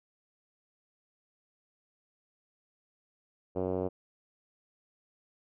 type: tone with low-pass filter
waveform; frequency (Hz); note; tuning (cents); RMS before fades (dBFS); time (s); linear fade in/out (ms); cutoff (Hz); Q
5% pulse; 92.5; F#2; 0; -32; 3.55-3.89; 20; 490; 1.9
effects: none